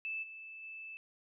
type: tone with level steps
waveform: sine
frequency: 2631 Hz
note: E7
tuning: 4 cents flat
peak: -36 / -46 / -44 dBFS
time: 0.05-0.97 s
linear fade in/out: 0 ms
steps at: 0.22 / 0.62 s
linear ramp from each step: 20 ms
effects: none